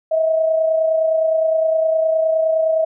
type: tone pair together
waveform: sine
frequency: 640.3 / 670 Hz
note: D#5 / E5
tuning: +49 / +28 cents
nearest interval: minor second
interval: 79 cents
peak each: -14 / -25 dBFS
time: 0.11-2.85 s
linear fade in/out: 10 ms
effects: none